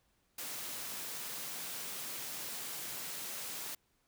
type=high-pass noise; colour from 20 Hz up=white; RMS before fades=-42 dBFS; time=0.38-3.75 s; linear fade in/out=5 ms; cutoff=110 Hz; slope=48 dB/octave; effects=pink hiss -75 dBFS RMS until 4.07 s